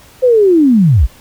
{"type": "linear sweep", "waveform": "sine", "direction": "down", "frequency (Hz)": [523.3, 46], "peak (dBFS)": -5, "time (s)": [0.22, 1.07], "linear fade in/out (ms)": 20, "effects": ["pink hiss -42 dBFS RMS until 1.2 s"]}